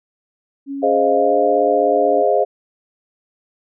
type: tone with pitch glide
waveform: sine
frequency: 277.2 to 291.5 Hz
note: C#4 to D4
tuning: 0 to -13 cents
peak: -23 dBFS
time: 0.66-2.24 s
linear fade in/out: 50 ms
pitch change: +87 cents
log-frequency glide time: 1.13-1.35 s
type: chord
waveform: sine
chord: F minor seventh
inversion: first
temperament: equal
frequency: 415.3 / 523.3 / 622.3 / 698.5 Hz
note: Ab4 / C5 / Eb5 / F5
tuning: 0 / 0 / 0 / 0 cents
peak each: -18 dBFS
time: 0.82-2.45 s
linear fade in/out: 20 ms
effects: none